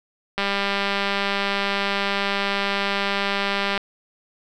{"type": "click train", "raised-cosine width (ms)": 0.3, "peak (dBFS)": -7, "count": 677, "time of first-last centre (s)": [0.38, 3.777], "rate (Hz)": 199, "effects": []}